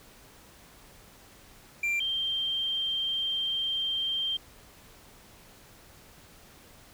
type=tone pair in turn; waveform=triangle / sine; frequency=2368 / 3161 Hz; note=D7 / G7; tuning=+14 / +14 cents; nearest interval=perfect fourth; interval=500 cents; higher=second; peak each=-24 / -27 dBFS; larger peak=first; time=1.83-2 / 2-4.37 s; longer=second; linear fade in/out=5 ms; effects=pink hiss -54 dBFS RMS until 6.93 s